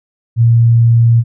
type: tone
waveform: sine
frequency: 116.54 Hz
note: A#2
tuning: in tune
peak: -5 dBFS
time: 0.36-1.24 s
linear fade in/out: 50 ms
effects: none